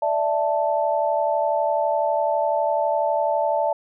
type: chord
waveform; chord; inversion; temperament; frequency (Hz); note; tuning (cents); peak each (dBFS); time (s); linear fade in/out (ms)
sine; D suspended second; none; equal; 587.3 / 659.3 / 880; D5 / E5 / A5; 0 / 0 / 0; -23; 0.02-3.73; 5
effects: none